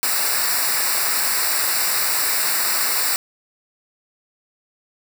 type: noise with comb filter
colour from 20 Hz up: white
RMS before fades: -20 dBFS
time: 0.03-3.16 s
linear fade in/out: 0 ms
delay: 0.31 ms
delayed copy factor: -0.9
effects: none